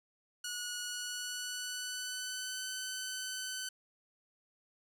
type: tone with pitch glide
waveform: 10% pulse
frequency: 1457 to 1516.2 Hz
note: F#6 to F#6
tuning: -27 to +42 cents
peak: -29 dBFS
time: 0.44-3.69 s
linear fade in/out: 5 ms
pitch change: +69 cents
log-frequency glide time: 0.8-2.66 s
effects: none